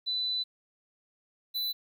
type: tone pair in turn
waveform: sine / square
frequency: 3993 / 3993 Hz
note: B7 / B7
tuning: +18 / +18 cents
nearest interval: unison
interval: 0 cents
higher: neither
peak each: -28 / -30 dBFS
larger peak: first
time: 0.06-0.44 / 1.54-1.73 s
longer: first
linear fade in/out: 20 ms
effects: 11-bit